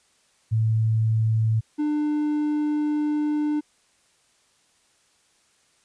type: tone pair in turn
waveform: sine / triangle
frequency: 111 / 299.1 Hz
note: A2 / D4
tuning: +16 / +32 cents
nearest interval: octave + perfect fourth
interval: 1716 cents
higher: second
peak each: -18 / -19 dBFS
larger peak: first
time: 0.51-1.61 / 1.78-3.61 s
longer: second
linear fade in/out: 20 ms
effects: white hiss -63 dBFS RMS until 5.84 s + resampled to 22050 Hz